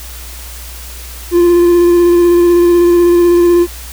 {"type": "tone with vibrato", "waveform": "triangle", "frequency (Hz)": 347.8, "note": "F4", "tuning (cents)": -7, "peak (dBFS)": -3, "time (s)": [1.31, 3.67], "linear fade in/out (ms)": 50, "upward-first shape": "square", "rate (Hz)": 16, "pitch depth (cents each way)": 13, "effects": ["added 60 Hz sine -28 dBFS peak until 3.92 s", "white hiss -31 dBFS RMS until 3.92 s"]}